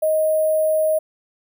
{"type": "tone with sample-and-hold", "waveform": "sine", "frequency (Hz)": 625, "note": "D#5", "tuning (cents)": 8, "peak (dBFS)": -15, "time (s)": [0.02, 0.99], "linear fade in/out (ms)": 10, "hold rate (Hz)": 11025, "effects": []}